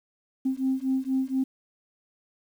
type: beating tone pair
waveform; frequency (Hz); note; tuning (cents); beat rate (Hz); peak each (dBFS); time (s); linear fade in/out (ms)
sine; 261.6 / 265.8; C4 / C4; 0 / +27; 4.2; -26; 0.45-1.44; 10
effects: tanh soft clip ceiling -17 dBFS + 9-bit